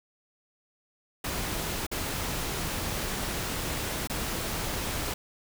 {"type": "noise with dropouts", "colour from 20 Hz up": "pink", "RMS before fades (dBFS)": -32, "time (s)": [1.24, 5.14], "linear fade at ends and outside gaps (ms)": 5, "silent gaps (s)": [[1.867, 1.914], [4.074, 4.097]], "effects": []}